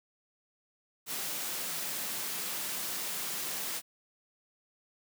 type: high-pass noise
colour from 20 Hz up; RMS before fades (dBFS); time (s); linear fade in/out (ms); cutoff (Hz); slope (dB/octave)
white; -36; 1.06-3.82; 50; 130; 48
effects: none